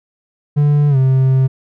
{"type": "tone with pitch glide", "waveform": "triangle", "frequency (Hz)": [146.4, 131.94], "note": ["D3", "C3"], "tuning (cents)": [-5, 15], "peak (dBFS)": -7, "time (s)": [0.56, 1.48], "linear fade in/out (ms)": 20, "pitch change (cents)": -180, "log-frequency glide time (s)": [0.89, 0.97], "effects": []}